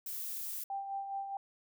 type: noise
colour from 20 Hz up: violet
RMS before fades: -40 dBFS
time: 0.06-0.64 s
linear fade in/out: 5 ms
type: tone with tremolo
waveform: sine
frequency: 788 Hz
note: G5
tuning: 9 cents sharp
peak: -34 dBFS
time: 0.7-1.37 s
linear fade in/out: 2 ms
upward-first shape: sine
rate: 4.8 Hz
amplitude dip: 50%
effects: none